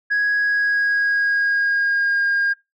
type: tone with pitch glide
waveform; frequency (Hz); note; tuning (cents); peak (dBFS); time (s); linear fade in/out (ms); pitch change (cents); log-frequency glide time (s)
sine; 1661.2 to 1617.6; G#6 to G#6; 0 to -46; -14; 0.1-2.54; 20; -46; 0.34-2.25
effects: noise-tail reverb RT60 0.2 s tail -22 dB re dry + tanh soft clip ceiling -14 dBFS